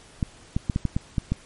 clicks, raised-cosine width 5 ms, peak -10 dBFS, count 8, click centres 0.228 / 0.565 / 0.698 / 0.761 / 0.853 / 0.965 / 1.182 / 1.32 s, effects pink hiss -50 dBFS RMS until 1.45 s + MP3 48 kbps

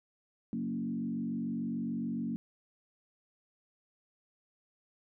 sine tone with frequency modulation, 230.1 Hz, A#3, 22 cents flat, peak -32 dBFS, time 0.53-2.36 s, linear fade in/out 0 ms, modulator 46.9 Hz, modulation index 1.1, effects none

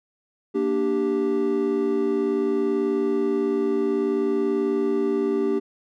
triangle chord, G minor, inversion first, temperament equal, 233.1 / 293.7 / 392 Hz, Bb3 / D4 / G4, 0 / 0 / 0 cents, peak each -26 / -24 / -20 dBFS, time 0.54-5.6 s, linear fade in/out 20 ms, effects none

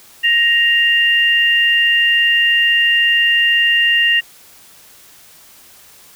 sine tone pair together, 1871.8 / 2794 Hz, A#6 / F7, +7 / 0 cents, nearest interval perfect fifth, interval 693 cents, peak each -13 dBFS, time 0.23-4.21 s, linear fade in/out 20 ms, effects white hiss -44 dBFS RMS until 6.15 s

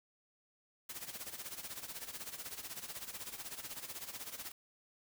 white noise with tremolo, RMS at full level -43 dBFS, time 0.89-4.52 s, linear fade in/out 5 ms, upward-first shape sine, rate 16 Hz, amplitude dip 75%, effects none

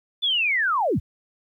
sine linear sweep, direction down, 3529 to 36.25 Hz, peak -19 dBFS, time 0.22-1 s, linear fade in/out 20 ms, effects 10-bit

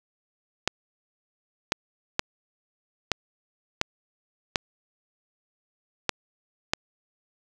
clicks, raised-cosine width 0.2 ms, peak -4 dBFS, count 8, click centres 0.676 / 1.721 / 2.194 / 3.117 / 3.814 / 4.558 / 6.093 / 6.735 s, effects none

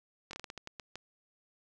slowing click train, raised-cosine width 0.2 ms, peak -25 dBFS, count 10, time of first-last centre 0.31-0.956 s, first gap 22 ms, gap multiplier 1.28, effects none

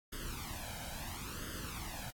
pink noise with flanger, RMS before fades -43 dBFS, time 0.12-2.11 s, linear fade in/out 10 ms, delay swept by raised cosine 0.61 to 1.32 ms, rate 0.73 Hz, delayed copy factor +0.8, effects AAC 64 kbps

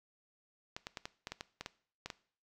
clicks, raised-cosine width 0.2 ms, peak -23 dBFS, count 11, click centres 0.765 / 0.869 / 0.972 / 1.055 / 1.271 / 1.32 / 1.409 / 1.61 / 1.661 / 2.06 / 2.102 s, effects noise-tail reverb RT60 0.5 s tail -19 dB re dry

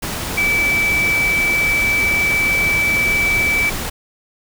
sine tone in noise, 2310 Hz, D7, 29 cents flat, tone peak -14 dBFS, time 0.37-3.7 s, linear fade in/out 10 ms, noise pink, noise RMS -24 dBFS, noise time 0.02-3.9 s, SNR +7 dB, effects none

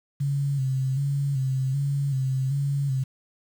sine tone with vibrato, 136.2 Hz, C#3, 30 cents flat, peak -22 dBFS, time 0.2-3.04 s, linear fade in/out 10 ms, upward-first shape square, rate 1.3 Hz, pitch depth 54 cents each way, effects 8-bit

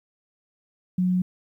sine tone, 182.2 Hz, F#3, 26 cents flat, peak -19 dBFS, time 0.98-1.22 s, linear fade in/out 5 ms, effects 10-bit

